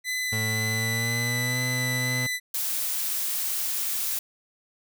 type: tone with vibrato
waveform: sawtooth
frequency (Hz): 2003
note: B6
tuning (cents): +24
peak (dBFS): -23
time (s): 0.04-2.4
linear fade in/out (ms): 50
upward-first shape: sine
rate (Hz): 2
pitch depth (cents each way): 9
type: tone with pitch glide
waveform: 35% pulse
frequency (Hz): 110 to 125.63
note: A2 to B2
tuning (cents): 0 to +30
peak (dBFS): -26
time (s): 0.32-2.27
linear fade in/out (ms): 10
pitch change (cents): +230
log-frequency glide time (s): 0.69-1.58
type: noise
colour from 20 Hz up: blue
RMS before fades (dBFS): -28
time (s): 2.54-4.19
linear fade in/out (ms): 5
effects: none